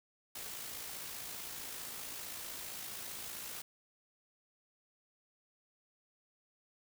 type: noise with amplitude modulation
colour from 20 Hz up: white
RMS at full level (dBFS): -43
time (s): 0.35-3.62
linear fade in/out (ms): 5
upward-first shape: sine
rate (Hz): 55.4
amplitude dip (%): 35
effects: none